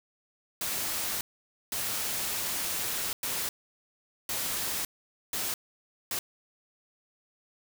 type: noise bursts at uneven times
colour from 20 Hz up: white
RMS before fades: -32 dBFS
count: 6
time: 0.61-1.21 / 1.72-3.13 / 3.23-3.49 / 4.29-4.85 / 5.33-5.54 / 6.11-6.19 s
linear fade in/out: 2 ms
effects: none